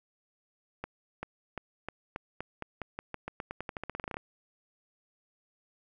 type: accelerating click train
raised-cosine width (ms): 0.5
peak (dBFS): -21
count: 25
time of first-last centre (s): 0.84-4.169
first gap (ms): 390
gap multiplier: 0.89
effects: none